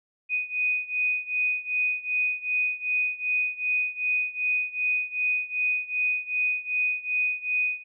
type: beating tone pair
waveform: sine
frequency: 2488 / 2490.6 Hz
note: D#7 / D#7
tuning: -1 / +1 cents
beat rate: 2.6 Hz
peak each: -26 / -28 dBFS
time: 0.29-7.84 s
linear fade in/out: 50 ms
effects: none